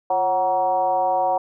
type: tone with frequency modulation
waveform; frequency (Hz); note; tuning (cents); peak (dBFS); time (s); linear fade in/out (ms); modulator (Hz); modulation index
sine; 744; F#5; +9; -17; 0.1-1.38; 5; 197; 1
effects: none